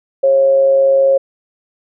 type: tone with amplitude modulation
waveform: sine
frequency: 543 Hz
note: C#5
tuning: 36 cents flat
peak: -6 dBFS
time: 0.23-1.18 s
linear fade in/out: 10 ms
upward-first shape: sine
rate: 141 Hz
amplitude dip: 35%
effects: none